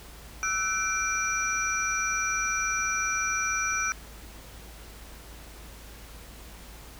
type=tone cluster; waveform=sine; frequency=1320 / 1514 / 2354 / 5840 Hz; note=E6 / F#6 / D7 / F#8; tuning=+2 / +39 / +3 / -24 cents; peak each=-31 dBFS; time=0.43-3.92 s; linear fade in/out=0 ms; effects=added 54 Hz sine -46 dBFS peak until 6.99 s + pink hiss -48 dBFS RMS until 6.99 s